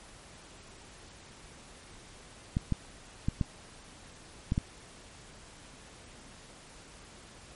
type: clicks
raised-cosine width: 5 ms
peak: -15 dBFS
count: 6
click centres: 2.569 / 2.723 / 3.285 / 3.412 / 4.521 / 4.579 s
effects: pink hiss -52 dBFS RMS until 7.55 s + MP3 48 kbps